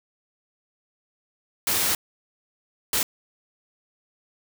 white noise bursts at uneven times, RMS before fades -23 dBFS, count 2, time 1.67-1.95 / 2.93-3.03 s, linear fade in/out 2 ms, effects none

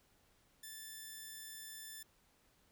5% pulse tone, 1760 Hz, A6, in tune, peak -37 dBFS, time 0.63-2.03 s, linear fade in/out 5 ms, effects pink hiss -72 dBFS RMS until 2.71 s

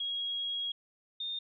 sine tone pair in turn, 3297 / 3645 Hz, G#7 / A#7, -13 / -40 cents, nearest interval major second, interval 173 cents, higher second, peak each -32 / -34 dBFS, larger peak first, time 0-0.72 / 1.2-1.39 s, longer first, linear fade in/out 5 ms, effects none

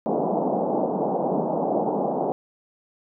white band-pass noise, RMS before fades -24 dBFS, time 0.06-2.32 s, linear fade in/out 0 ms, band 160 to 840 Hz, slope 48 dB/octave, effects none

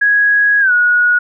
sine tone with pitch glide, 1661.2 to 1454.5 Hz, G#6 to F#6, 0 to -30 cents, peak -8 dBFS, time 0.01-1.19 s, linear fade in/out 10 ms, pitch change -230 cents, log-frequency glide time 0.6-0.72 s, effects none

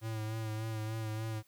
square tone with vibrato, 110 Hz, A2, in tune, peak -36 dBFS, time 0.01-1.43 s, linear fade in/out 50 ms, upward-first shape sine, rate 3.4 Hz, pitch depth 32 cents each way, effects white hiss -69 dBFS RMS until 1.47 s

